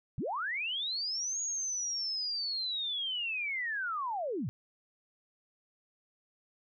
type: linear two-way sweep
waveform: sine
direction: up then down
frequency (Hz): 91.2 to 6730 to 91.2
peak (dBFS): -32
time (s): 0.18-4.49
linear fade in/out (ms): 0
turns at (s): 1.41
effects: none